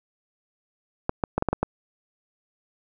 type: clicks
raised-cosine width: 1 ms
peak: -8 dBFS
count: 7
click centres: 1.094 / 1.238 / 1.38 / 1.424 / 1.487 / 1.53 / 1.63 s
effects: none